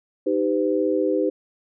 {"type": "chord", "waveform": "sine", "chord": "Eb augmented", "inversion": "none", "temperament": "equal with one note detuned", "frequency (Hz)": [311.1, 392, 506.6], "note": ["Eb4", "G4", "B4"], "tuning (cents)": [0, 0, 44], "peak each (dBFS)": -23, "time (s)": [0.26, 1.3], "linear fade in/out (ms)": 10, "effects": []}